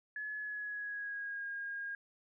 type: tone with pitch glide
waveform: sine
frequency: 1704 to 1625.2 Hz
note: G#6 to G#6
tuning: +44 to -38 cents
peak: -38 dBFS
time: 0.16-1.95 s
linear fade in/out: 2 ms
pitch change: -82 cents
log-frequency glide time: 0.37-1.46 s
effects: none